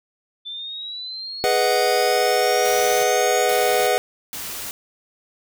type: exponential sweep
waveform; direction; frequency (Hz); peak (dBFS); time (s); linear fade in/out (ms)
sine; up; 3520 to 6800; -29; 0.45-3.46; 20
type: chord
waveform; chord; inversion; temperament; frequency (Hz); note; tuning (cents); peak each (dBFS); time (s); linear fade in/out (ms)
square; G# minor seventh; none; equal; 415.3 / 493.9 / 622.3 / 740; G#4 / B4 / D#5 / F#5; 0 / 0 / 0 / 0; -24 / -22 / -25 / -22; 1.44-3.98; 0
type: noise bursts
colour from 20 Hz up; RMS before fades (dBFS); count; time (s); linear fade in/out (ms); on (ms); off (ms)
white; -31; 3; 2.65-4.71; 0; 380; 460
effects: none